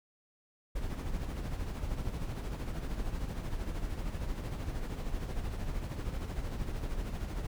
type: noise with tremolo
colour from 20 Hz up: brown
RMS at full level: -34 dBFS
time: 0.75-7.47 s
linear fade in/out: 10 ms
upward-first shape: sine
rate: 13 Hz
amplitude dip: 50%
effects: none